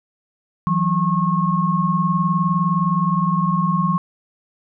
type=tone cluster; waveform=sine; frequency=164.5 / 184 / 1087 Hz; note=E3 / F#3 / C#6; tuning=-3 / -9 / -34 cents; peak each=-20 dBFS; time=0.67-3.98 s; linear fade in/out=0 ms; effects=none